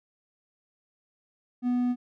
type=tone with hard clipping; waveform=triangle; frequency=246.3 Hz; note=B3; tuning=5 cents flat; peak=-24 dBFS; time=1.62-1.96 s; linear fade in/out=50 ms; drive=6 dB; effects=none